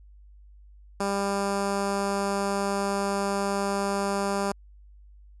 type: tone with notch filter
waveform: 10% pulse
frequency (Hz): 198.9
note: G3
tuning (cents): +25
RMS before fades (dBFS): -27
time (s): 1-4.52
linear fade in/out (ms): 5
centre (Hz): 3100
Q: 1.5
effects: added 50 Hz sine -48 dBFS peak until 5.4 s + resampled to 24000 Hz